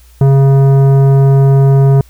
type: tone with tanh clipping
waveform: sine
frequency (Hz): 136.8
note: C#3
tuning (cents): -23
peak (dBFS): -6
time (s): 0.21-2.01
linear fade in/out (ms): 2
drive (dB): 13
effects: added 60 Hz sine -39 dBFS peak until 2.09 s + white hiss -48 dBFS RMS until 2.09 s